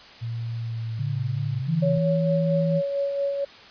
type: tone with pitch glide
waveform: sine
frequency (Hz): 115.9 to 110.67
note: A#2 to A2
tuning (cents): -10 to +11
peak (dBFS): -27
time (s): 0.21-1.62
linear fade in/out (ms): 20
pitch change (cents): -79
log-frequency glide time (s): 0.56-1.21
type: tone with vibrato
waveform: sine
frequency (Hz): 138.59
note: C#3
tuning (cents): 0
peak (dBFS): -26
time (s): 0.99-1.98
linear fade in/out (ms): 5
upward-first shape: sine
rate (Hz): 2.8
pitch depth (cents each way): 76
type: tone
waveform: sine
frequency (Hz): 164.6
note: E3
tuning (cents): -2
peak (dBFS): -21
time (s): 1.66-2.82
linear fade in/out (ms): 50
type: tone with tremolo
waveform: sine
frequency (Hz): 560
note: C#5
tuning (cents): +18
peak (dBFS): -21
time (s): 1.82-3.45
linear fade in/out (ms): 10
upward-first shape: sine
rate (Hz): 4.4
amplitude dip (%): 40
effects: white hiss -46 dBFS RMS until 3.7 s + resampled to 11025 Hz